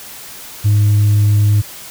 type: tone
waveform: sine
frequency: 103.83 Hz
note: G#2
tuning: in tune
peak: -6 dBFS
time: 0.64-1.62 s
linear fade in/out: 20 ms
effects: tanh soft clip ceiling -7 dBFS + white hiss -33 dBFS RMS until 1.9 s